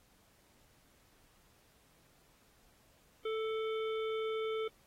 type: harmonic tone with a mistuned harmonic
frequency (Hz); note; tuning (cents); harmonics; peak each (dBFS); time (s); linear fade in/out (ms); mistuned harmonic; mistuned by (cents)
440; A4; 0; 1 / 3 / 5 / 7 / 8; -34 / -44 / -48 / -51 / -52; 3.25-4.68; 5; 5; +23
effects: pink hiss -68 dBFS RMS until 4.86 s + AAC 48 kbps